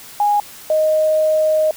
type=tone pair in turn; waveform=sine; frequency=825 / 622.5 Hz; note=G#5 / D#5; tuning=-12 / +1 cents; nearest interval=perfect fourth; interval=487 cents; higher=first; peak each=-12 dBFS; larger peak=neither; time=0.2-0.4 / 0.7-1.71 s; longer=second; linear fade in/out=2 ms; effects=white hiss -38 dBFS RMS until 1.76 s